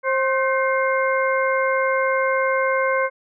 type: harmonic tone with a mistuned harmonic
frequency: 530 Hz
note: C5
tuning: 22 cents sharp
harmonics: 1 / 2 / 3 / 4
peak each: -20 / -23 / -25 / -26 dBFS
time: 0.03-3.1 s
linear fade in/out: 50 ms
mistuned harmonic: 3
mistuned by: -59 cents
effects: none